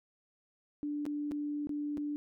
sine tone with dropouts, 293.7 Hz, D4, in tune, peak -33 dBFS, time 0.83-2.16 s, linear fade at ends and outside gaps 0 ms, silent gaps 1.054-1.064 / 1.312-1.318 / 1.671-1.693 / 1.972-1.979 s, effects none

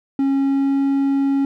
triangle tone with pitch glide, 273.4 to 275.5 Hz, C#4 to C#4, -24 to -11 cents, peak -13 dBFS, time 0.19-1.45 s, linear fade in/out 2 ms, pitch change +13 cents, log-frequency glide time 0.29-0.82 s, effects none

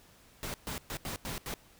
pink noise bursts at uneven times, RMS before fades -38 dBFS, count 6, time 0.43-0.54 / 0.67-0.78 / 0.9-0.97 / 1.05-1.16 / 1.25-1.38 / 1.46-1.54 s, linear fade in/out 0 ms, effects pink hiss -60 dBFS RMS until 1.79 s

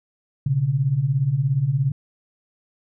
sine beating tone pair, 123.1 / 140.1 Hz, B2 / C#3, -5 / +19 cents, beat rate 17 Hz, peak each -23 / -19 dBFS, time 0.46-1.92 s, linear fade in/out 5 ms, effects none

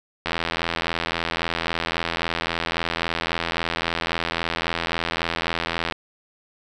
click train, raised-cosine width 0.3 ms, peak -7 dBFS, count 475, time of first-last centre 0.26-5.923 s, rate 83.7 Hz, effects none

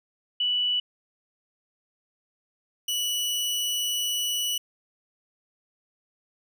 sine / sawtooth tone pair in turn, 2960 / 2949 Hz, F#7 / F#7, 0 / -6 cents, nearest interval unison, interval 6 cents, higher first, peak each -22 dBFS, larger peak neither, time 0.4-0.8 / 2.88-4.58 s, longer second, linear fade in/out 5 ms, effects none

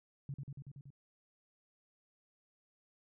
sine tone with echo, 138.59 Hz, C#3, in tune, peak -38 dBFS, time 0.29-0.34 s, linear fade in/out 2 ms, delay 94 ms, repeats 6, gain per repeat -2 dB, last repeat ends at 0.904 s, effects none

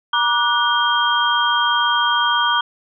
sine tone cluster, 953 / 1175 / 1472 / 3207 Hz, A#5 / D6 / F#6 / G7, +38 / +1 / -9 / +39 cents, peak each -20 dBFS, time 0.13-2.61 s, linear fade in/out 5 ms, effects none

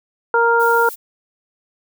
harmonic tone, 466.2 Hz, A#4, in tune, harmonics 1 / 2 / 3, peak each -16 / -16 / -16 dBFS, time 0.34-0.89 s, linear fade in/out 2 ms
violet noise, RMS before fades -32 dBFS, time 0.59-0.96 s, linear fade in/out 20 ms
effects none

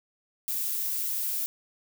violet noise, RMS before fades -30 dBFS, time 0.48-1.46 s, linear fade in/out 0 ms, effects none

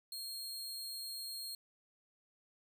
sawtooth tone, 4244 Hz, C8, 24 cents sharp, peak -39 dBFS, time 0.12-1.55 s, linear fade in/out 2 ms, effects none

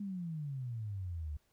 sine exponential sweep, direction down, 207.1 to 71.6 Hz, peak -37 dBFS, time 0-1.37 s, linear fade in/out 5 ms, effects pink hiss -75 dBFS RMS until 1.52 s

